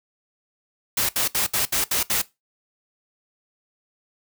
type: noise bursts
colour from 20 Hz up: white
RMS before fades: -22 dBFS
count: 7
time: 0.97-2.218 s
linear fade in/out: 5 ms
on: 120 ms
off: 68 ms
effects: noise-tail reverb RT60 0.2 s tail -18 dB re dry